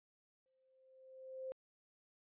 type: tone with exponential growth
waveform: sine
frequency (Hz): 523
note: C5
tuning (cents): -1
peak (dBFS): -40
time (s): 0.46-1.52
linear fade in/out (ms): 0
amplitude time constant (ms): 230
effects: resampled to 8000 Hz